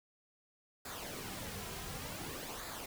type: noise with flanger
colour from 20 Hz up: pink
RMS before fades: -44 dBFS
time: 0.85-2.86 s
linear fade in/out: 5 ms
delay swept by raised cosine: 0.34 to 3.54 ms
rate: 0.55 Hz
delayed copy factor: -0.55
effects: none